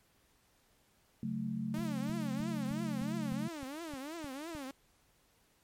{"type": "chord", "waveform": "sine", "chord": "F# minor", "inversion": "second", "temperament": "equal", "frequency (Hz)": [138.59, 185, 220], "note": ["C#3", "F#3", "A3"], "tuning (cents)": [0, 0, 0], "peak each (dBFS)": [-41, -40, -36], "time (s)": [1.23, 3.48], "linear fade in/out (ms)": 2}
{"type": "tone with vibrato", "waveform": "sawtooth", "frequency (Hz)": 297.3, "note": "D4", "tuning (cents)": 21, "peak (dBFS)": -37, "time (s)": [1.74, 4.71], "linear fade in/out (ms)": 2, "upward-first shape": "triangle", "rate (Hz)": 3, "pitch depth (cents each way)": 270}
{"type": "click train", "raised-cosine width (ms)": 5, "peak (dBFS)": -36, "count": 10, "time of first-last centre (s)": [1.79, 4.551], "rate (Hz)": 3.26}
{"effects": ["pink hiss -70 dBFS RMS until 5.63 s", "MP3 64 kbps"]}